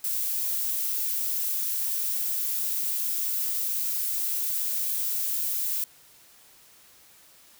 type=noise; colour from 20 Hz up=violet; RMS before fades=-28 dBFS; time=0.04-5.84 s; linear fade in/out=2 ms; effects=white hiss -55 dBFS RMS until 7.59 s